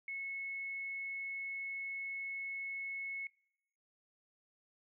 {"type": "tone", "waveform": "sine", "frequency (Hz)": 2193, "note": "C#7", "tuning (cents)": -19, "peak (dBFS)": -39, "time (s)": [0.08, 3.27], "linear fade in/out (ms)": 2, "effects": ["noise-tail reverb RT60 0.8 s tail -23 dB re dry"]}